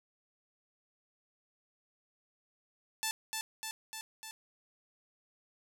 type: tone with echo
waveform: 5% pulse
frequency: 880 Hz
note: A5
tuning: in tune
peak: -20 dBFS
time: 3.03-3.11 s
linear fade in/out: 0 ms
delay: 300 ms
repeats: 4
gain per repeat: -3 dB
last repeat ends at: 4.31 s
effects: none